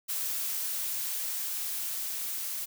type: noise with level ramp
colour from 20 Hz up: blue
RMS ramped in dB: -32 to -35 dBFS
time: 0.08-2.66 s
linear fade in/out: 20 ms
effects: none